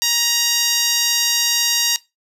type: tone with band-pass filter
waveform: 10% pulse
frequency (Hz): 942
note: A#5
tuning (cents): +18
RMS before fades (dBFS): -18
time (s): 0.02-1.96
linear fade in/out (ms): 0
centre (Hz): 7600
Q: 1
effects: noise-tail reverb RT60 0.2 s tail -18 dB re dry